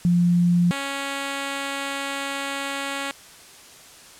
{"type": "tone pair in turn", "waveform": ["sine", "5% pulse"], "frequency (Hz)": [174.61, 277.2], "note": ["F3", "C#4"], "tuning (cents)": [0, 0], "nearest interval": "minor sixth", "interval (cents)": 800, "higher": "second", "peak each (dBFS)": -15, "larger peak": "neither", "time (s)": [[0.05, 0.71], [0.71, 3.11]], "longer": "second", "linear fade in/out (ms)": 0, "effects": ["white hiss -46 dBFS RMS until 4.19 s", "low-pass 10000 Hz 12 dB/octave"]}